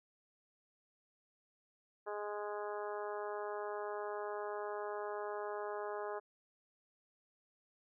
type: harmonic tone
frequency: 207.7 Hz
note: G#3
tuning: in tune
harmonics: 2 / 3 / 4 / 5 / 6 / 7 / 8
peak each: -42 / -45 / -46 / -48 / -50 / -54 / -54 dBFS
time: 2.06-6.2 s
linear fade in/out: 20 ms
effects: none